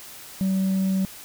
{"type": "tone", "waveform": "sine", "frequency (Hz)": 190.7, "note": "G3", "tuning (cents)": -47, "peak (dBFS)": -17, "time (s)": [0.41, 1.05], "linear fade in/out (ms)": 0, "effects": ["tanh soft clip ceiling -19 dBFS", "white hiss -42 dBFS RMS until 1.24 s"]}